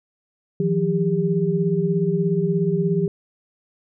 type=tone cluster; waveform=sine; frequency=161.4 / 178.2 / 399.8 Hz; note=E3 / F3 / G4; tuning=-36 / +35 / +34 cents; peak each=-22 dBFS; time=0.6-3.08 s; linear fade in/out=2 ms; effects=none